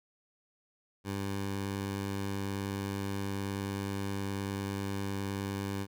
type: tone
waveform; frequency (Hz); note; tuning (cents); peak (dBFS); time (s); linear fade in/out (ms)
15% pulse; 98.9; G2; +16; -27; 1.04-5.87; 50
effects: none